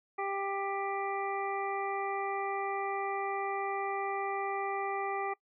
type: harmonic tone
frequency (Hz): 394.7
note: G4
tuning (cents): +12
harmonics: 1 / 2 / 3 / 5 / 6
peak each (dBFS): -37 / -35 / -38 / -42 / -45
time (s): 0.18-5.34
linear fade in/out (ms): 10
effects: noise-tail reverb RT60 0.1 s tail -23 dB re dry